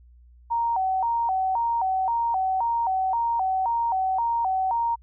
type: tone with vibrato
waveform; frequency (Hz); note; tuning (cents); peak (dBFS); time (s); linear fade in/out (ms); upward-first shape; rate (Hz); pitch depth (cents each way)
sine; 840; G#5; +19; -21; 0.5-4.96; 20; square; 1.9; 180
effects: added 60 Hz sine -49 dBFS peak until 5.02 s